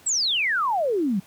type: exponential sweep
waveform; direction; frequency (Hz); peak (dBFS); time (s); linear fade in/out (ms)
sine; down; 8100 to 177.6; -20; 0.06-1.2; 10
effects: pink hiss -52 dBFS RMS until 1.26 s + high-pass 100 Hz 12 dB/octave